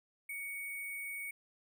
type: tone with sample-and-hold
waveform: sine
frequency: 2236 Hz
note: C#7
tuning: 14 cents sharp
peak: -39 dBFS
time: 0.29-1.31 s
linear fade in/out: 5 ms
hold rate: 11025 Hz
effects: none